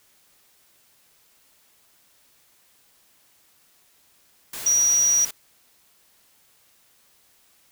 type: tone in noise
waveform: sine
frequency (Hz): 5780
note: F#8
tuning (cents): -41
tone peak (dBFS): -16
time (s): 4.66-5.25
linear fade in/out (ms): 5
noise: white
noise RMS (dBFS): -34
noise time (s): 4.53-5.31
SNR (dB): +15
effects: white hiss -60 dBFS RMS until 7.71 s